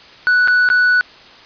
triangle tone with dropouts, 1480 Hz, F#6, in tune, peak -8 dBFS, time 0.27-1.01 s, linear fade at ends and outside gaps 0 ms, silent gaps 0.475-0.482 / 0.689-0.701 s, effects white hiss -41 dBFS RMS until 1.45 s + resampled to 11025 Hz

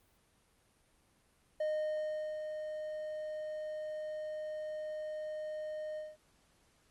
triangle tone with ADSR envelope, 615 Hz, D#5, 20 cents flat, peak -29 dBFS, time 1.6-6.17 s, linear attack 6 ms, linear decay 770 ms, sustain -7 dB, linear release 200 ms, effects pink hiss -70 dBFS RMS until 6.9 s + Opus 32 kbps

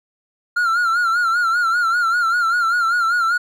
triangle tone with vibrato, 1391 Hz, F6, 7 cents flat, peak -13 dBFS, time 0.56-3.38 s, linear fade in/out 10 ms, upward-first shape sine, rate 5.1 Hz, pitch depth 82 cents each way, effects none

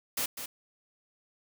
white noise with echo, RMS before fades -31 dBFS, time 0.17-0.26 s, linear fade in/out 5 ms, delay 200 ms, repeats 1, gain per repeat -8 dB, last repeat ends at 0.46 s, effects none

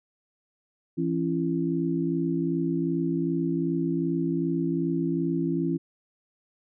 sine tone cluster, 167 / 273.9 / 336.5 Hz, E3 / C#4 / E4, +23 / -21 / +36 cents, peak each -28 dBFS, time 0.97-5.78 s, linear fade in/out 20 ms, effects none

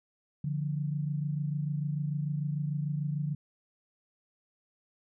sine tone pair together, 146.06 / 172.8 Hz, D3 / F3, -9 / -18 cents, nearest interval minor third, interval 291 cents, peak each -30 / -36 dBFS, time 0.44-3.35 s, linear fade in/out 5 ms, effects none

